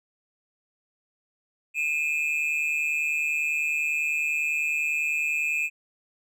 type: tone pair together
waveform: triangle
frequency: 2446 / 2596 Hz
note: D#7 / E7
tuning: -30 / -27 cents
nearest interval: minor second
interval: 103 cents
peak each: -25 dBFS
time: 1.74-5.7 s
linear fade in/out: 50 ms
effects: none